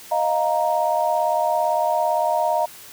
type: chord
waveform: sine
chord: Eb suspended second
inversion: none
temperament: just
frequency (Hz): 622.3 / 700 / 933.4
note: Eb5 / F5 / Bb5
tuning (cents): 0 / +4 / +2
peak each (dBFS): -22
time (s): 0.11-2.66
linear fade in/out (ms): 10
effects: white hiss -42 dBFS RMS until 2.92 s + high-pass 60 Hz 12 dB/octave